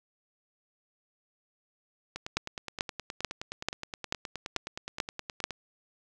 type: two click trains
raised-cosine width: 0.2 ms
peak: -10 / -19 dBFS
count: 8 / 33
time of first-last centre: 2.37-5.44 / 2.16-5.507 s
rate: 2.28 / 9.56 Hz
effects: none